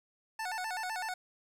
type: tone with vibrato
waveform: 25% pulse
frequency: 806 Hz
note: G5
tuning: 48 cents sharp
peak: -31 dBFS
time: 0.39-1.14 s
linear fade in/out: 5 ms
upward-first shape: square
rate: 7.9 Hz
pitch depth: 160 cents each way
effects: low-pass 11000 Hz 12 dB/octave + 10-bit